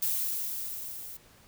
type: noise with level ramp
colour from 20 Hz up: violet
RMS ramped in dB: -28 to -43 dBFS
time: 0.02-1.17 s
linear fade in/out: 5 ms
effects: pink hiss -58 dBFS RMS until 1.47 s